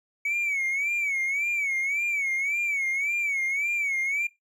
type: tone with vibrato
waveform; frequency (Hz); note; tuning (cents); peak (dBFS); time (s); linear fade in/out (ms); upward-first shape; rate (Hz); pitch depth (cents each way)
triangle; 2253; C#7; +28; -22; 0.25-4.27; 5; sine; 1.8; 110
effects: noise-tail reverb RT60 0.2 s tail -20 dB re dry + tanh soft clip ceiling -18 dBFS